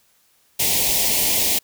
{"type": "band-stop noise", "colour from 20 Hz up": "white", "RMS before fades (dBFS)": -19, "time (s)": [0.59, 1.59], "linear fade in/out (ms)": 10, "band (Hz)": [940, 2000], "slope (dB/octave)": 48, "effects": ["white hiss -60 dBFS RMS until 1.63 s"]}